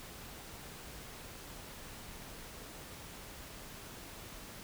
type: silence
effects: pink hiss -49 dBFS RMS until 4.63 s